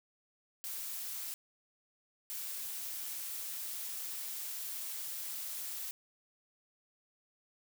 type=noise bursts at uneven times; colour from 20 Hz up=blue; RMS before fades=-41 dBFS; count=2; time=0.64-1.34 / 2.3-5.91 s; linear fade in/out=0 ms; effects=none